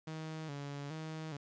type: tone with vibrato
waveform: sawtooth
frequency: 150 Hz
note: D3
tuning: 37 cents sharp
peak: -37 dBFS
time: 0.07-1.37 s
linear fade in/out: 5 ms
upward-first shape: square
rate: 1.2 Hz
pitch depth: 91 cents each way
effects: resampled to 16000 Hz + 11-bit